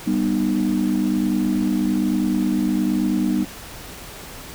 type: chord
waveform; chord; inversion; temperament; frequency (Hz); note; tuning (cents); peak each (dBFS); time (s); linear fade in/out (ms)
sine; G augmented; none; just; 196 / 245 / 306.2; G3 / B3 / D#4; 0 / -14 / -28; -21; 0.06-3.45; 20
effects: tanh soft clip ceiling -10 dBFS + pink hiss -37 dBFS RMS until 4.54 s